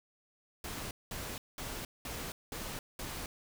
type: noise bursts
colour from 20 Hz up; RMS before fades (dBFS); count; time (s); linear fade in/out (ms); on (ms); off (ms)
pink; -41; 6; 0.64-3.26; 2; 270; 200
effects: none